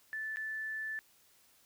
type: tone with dropouts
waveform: sine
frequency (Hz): 1753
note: A6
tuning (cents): -7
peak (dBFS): -36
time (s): 0.13-0.99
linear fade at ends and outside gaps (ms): 0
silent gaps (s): 0.36-0.37
effects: white hiss -66 dBFS RMS until 1.65 s